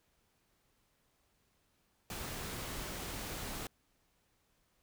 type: noise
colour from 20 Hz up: pink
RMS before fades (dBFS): -42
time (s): 2.1-3.67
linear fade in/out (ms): 2
effects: pink hiss -75 dBFS RMS until 4.82 s